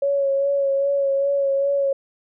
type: tone with vibrato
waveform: sine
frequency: 555 Hz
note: C#5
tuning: 2 cents sharp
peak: -17 dBFS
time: 0.02-1.93 s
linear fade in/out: 5 ms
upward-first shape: sine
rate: 2.5 Hz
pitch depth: 24 cents each way
effects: none